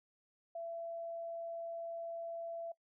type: tone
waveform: sine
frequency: 671 Hz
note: E5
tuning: 31 cents sharp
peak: -40 dBFS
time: 0.55-2.72 s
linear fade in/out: 5 ms
effects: noise-tail reverb RT60 0.1 s tail -20 dB re dry